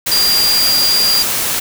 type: tone in noise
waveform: sine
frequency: 4781 Hz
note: D8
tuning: 30 cents sharp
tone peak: -11 dBFS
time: 0.11-1.23 s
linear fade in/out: 10 ms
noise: white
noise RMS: -17 dBFS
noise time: 0.06-1.6 s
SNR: +3 dB
effects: none